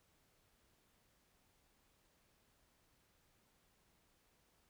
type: silence
effects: pink hiss -75 dBFS RMS until 4.69 s